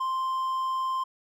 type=tone; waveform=triangle; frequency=1046.5 Hz; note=C6; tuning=in tune; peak=-24 dBFS; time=0-1.04 s; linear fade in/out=10 ms; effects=none